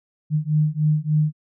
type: beating tone pair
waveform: sine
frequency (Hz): 151 / 154.4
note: D3 / D#3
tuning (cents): +48 / -13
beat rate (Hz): 3.4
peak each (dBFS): -20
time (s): 0.3-1.33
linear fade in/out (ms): 50
effects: none